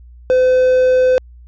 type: tone with quantisation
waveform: triangle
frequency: 510 Hz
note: C5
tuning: 44 cents flat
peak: -7 dBFS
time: 0.3-1.18 s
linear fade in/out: 0 ms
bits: 5
effects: added 60 Hz sine -37 dBFS peak until 1.47 s + resampled to 16000 Hz